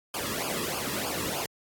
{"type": "noise with flanger", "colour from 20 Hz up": "pink", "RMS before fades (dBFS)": -32, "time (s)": [0.14, 1.46], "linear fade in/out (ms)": 2, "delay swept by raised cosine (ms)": [0.51, 1.37], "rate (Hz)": 3.2, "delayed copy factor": -0.9, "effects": ["high-pass 60 Hz 12 dB/octave", "AAC 64 kbps"]}